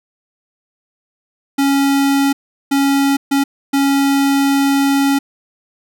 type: tone bursts at uneven times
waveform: square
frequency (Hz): 277.2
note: C#4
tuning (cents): 0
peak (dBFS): -12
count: 4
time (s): 1.58-2.33 / 2.71-3.17 / 3.31-3.44 / 3.73-5.19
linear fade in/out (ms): 10
effects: none